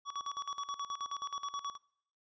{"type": "tone with tremolo", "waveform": "square", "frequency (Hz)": 1131, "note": "C#6", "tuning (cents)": 34, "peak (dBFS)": -36, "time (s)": [0.05, 1.78], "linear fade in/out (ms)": 50, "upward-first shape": "square", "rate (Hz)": 9.4, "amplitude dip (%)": 80, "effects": ["noise-tail reverb RT60 0.7 s tail -24 dB re dry", "resampled to 16000 Hz"]}